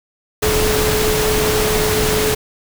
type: tone in noise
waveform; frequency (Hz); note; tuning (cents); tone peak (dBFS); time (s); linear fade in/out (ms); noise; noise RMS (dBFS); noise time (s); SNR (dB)
sine; 429; A4; -44; -17; 0.42-2.35; 10; pink; -18; 0.42-2.35; -2
effects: none